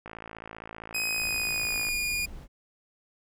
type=click train; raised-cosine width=0.5 ms; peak=-25 dBFS; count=102; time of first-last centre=0.06-1.886 s; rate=55.3 Hz
type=tone with pitch glide; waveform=sawtooth; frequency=2519 to 2437 Hz; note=D#7 to D#7; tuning=+21 to -37 cents; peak=-24 dBFS; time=0.94-2.26 s; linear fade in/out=10 ms; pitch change=-58 cents; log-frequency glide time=1.08-1.96 s
type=noise; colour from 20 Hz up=brown; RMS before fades=-43 dBFS; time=1.17-2.48 s; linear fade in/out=50 ms
effects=none